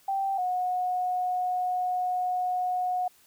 sine tone pair in turn, 781 / 728.5 Hz, G5 / F#5, -7 / -27 cents, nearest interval minor second, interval 120 cents, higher first, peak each -25 dBFS, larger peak neither, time 0.08-0.38 / 0.38-3.08 s, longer second, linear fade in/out 5 ms, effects white hiss -60 dBFS RMS until 3.26 s

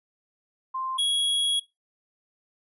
sine / square tone pair in turn, 1047 / 3324 Hz, C6 / G#7, +1 / +1 cents, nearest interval octave + minor sixth, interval 2000 cents, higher second, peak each -28 / -22 dBFS, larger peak second, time 0.74-0.98 / 0.98-1.6 s, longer second, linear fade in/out 10 ms, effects noise-tail reverb RT60 0.2 s tail -19 dB re dry + resampled to 24000 Hz

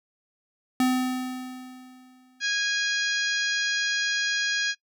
square tone with exponential decay, 255 Hz, C4, 44 cents flat, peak -19 dBFS, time 0.8-2.41 s, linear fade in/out 2 ms, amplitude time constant 350 ms
harmonic tone, 824 Hz, G#5, 14 cents flat, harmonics 2 / 3 / 4 / 5 / 6 / 7 / 8, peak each -26 / -33 / -32 / -34 / -33 / -37 / -37 dBFS, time 2.4-4.75 s, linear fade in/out 50 ms
effects noise-tail reverb RT60 0.1 s tail -21 dB re dry

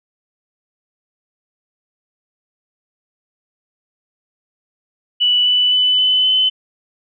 sine tone with pitch steps, 2960 / 2979 / 2998 / 3017 / 3036 Hz, F#7 / F#7 / F#7 / F#7 / F#7, 0 / +11 / +22 / +33 / +44 cents, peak -11 dBFS, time 5.2-6.5 s, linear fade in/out 20 ms, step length 260 ms, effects none

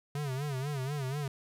square tone with vibrato, 138.59 Hz, C#3, in tune, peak -33 dBFS, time 0.15-1.28 s, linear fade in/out 2 ms, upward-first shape sine, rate 4.1 Hz, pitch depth 130 cents each way, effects resampled to 32000 Hz + 11-bit

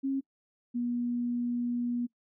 sine tone pair in turn, 270.9 / 241.3 Hz, C#4 / B3, -40 / -40 cents, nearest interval major second, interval 200 cents, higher first, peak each -27 / -28 dBFS, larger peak first, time 0.03-0.21 / 0.74-2.07 s, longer second, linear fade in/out 20 ms, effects noise-tail reverb RT60 0.1 s tail -22 dB re dry

